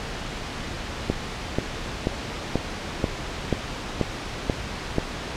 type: click train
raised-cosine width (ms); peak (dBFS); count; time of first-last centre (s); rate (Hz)
2; -7; 9; 1.1-4.983; 2.06
effects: pink hiss -32 dBFS RMS until 5.36 s + low-pass 5000 Hz 12 dB/octave